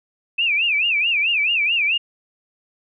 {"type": "tone with vibrato", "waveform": "sine", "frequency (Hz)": 2552, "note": "D#7", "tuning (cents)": 43, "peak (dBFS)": -16, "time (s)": [0.38, 1.98], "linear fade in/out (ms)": 10, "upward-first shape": "sine", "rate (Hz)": 4.6, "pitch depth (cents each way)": 190, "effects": []}